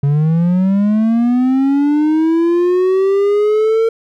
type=linear sweep; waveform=triangle; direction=up; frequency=138.59 to 456.1 Hz; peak=-8 dBFS; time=0.03-3.89 s; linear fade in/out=5 ms; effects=none